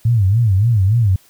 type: tone with vibrato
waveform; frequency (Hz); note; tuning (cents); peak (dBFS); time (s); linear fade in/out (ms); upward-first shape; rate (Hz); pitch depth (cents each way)
sine; 106; G#2; +36; -10; 0.05-1.16; 5; sine; 3.5; 220
effects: white hiss -51 dBFS RMS until 1.29 s